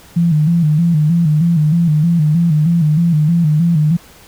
sine tone with vibrato, 160.7 Hz, E3, 44 cents flat, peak -9 dBFS, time 0.16-3.97 s, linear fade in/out 10 ms, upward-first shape square, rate 3.2 Hz, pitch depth 98 cents each way, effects pink hiss -42 dBFS RMS until 4.27 s

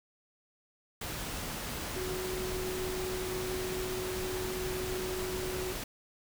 sine tone in noise, 370 Hz, F#4, in tune, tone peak -35 dBFS, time 1.96-5.73 s, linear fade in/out 5 ms, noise pink, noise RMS -38 dBFS, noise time 1.01-5.84 s, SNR 0 dB, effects none

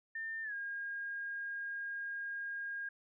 sine tone with pitch glide, 1800 to 1622.3 Hz, A6 to G#6, +39 to -41 cents, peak -38 dBFS, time 0.15-2.89 s, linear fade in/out 5 ms, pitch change -180 cents, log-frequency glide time 0.43-0.54 s, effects none

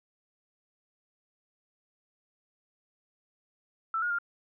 sine tone with pitch steps, 1327 / 1433 / 1400 Hz, E6 / F6 / F6, +11 / +44 / +4 cents, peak -27 dBFS, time 3.94-4.186 s, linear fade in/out 2 ms, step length 82 ms, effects none

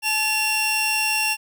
sawtooth tone pair together, 863.4 / 2741 Hz, A5 / F7, -33 / -33 cents, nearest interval octave + minor sixth, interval 2000 cents, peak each -23 / -17 dBFS, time 0.02-1.37 s, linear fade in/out 50 ms, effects none

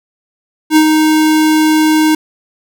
square tone with ADSR envelope, 311.1 Hz, D#4, in tune, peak -4 dBFS, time 0.7-2.15 s, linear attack 63 ms, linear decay 76 ms, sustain -4 dB, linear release 4 ms, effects none

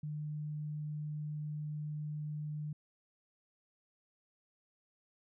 sine tone, 150.6 Hz, D3, 44 cents sharp, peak -37 dBFS, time 0.03-2.73 s, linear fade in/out 5 ms, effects none

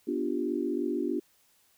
sine chord, G dominant seventh, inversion first, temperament equal, 246.9 / 293.7 / 349.2 / 392 Hz, B3 / D4 / F4 / G4, 0 / 0 / 0 / 0 cents, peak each -34 / -32 / -32 / -35 dBFS, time 0.07-1.2 s, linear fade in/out 10 ms, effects white hiss -66 dBFS RMS until 1.77 s

